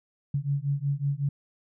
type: beating tone pair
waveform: sine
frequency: 138.59 / 143.99 Hz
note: C#3 / D3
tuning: 0 / -34 cents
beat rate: 5.4 Hz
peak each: -28 dBFS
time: 0.34-1.29 s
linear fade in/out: 5 ms
effects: none